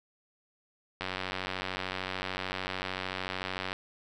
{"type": "click train", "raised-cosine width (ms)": 0.3, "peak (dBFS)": -17, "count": 255, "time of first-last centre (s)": [1.01, 3.729], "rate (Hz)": 93.4, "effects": []}